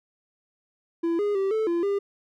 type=tone with pitch steps; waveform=triangle; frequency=335.5 / 411.6 / 388.6 / 438.1 / 341.6 / 400.6 Hz; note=E4 / G#4 / G4 / A4 / F4 / G4; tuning=+31 / -16 / -15 / -7 / -38 / +38 cents; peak=-20 dBFS; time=1.03-1.99 s; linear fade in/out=10 ms; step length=160 ms; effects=none